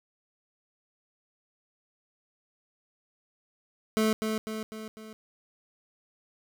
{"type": "tone with echo", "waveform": "25% pulse", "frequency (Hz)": 218.1, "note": "A3", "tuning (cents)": -15, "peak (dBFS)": -19, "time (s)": [3.97, 4.13], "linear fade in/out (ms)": 0, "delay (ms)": 250, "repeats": 4, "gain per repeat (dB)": -5, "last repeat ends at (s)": 5.13, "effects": []}